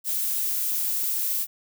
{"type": "noise", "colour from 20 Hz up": "violet", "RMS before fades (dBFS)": -26, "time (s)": [0.04, 1.47], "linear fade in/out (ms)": 50, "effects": []}